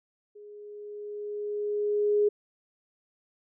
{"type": "tone with level ramp", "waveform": "sine", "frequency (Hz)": 415.3, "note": "G#4", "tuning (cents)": 0, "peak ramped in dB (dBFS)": [-45, -19], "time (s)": [0.35, 2.29], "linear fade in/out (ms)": 10, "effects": []}